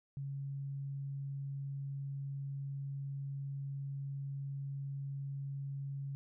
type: tone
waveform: sine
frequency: 138.59 Hz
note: C#3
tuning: in tune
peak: -38 dBFS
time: 0.17-6.15 s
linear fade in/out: 0 ms
effects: none